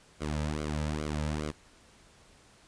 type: tone with flanger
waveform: sawtooth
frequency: 75.7 Hz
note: D#2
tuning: 47 cents flat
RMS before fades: -33 dBFS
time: 0.2-1.52 s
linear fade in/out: 20 ms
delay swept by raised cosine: 1.1 to 2.8 ms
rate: 2.4 Hz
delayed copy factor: -0.9
effects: pink hiss -59 dBFS RMS until 2.67 s + resampled to 22050 Hz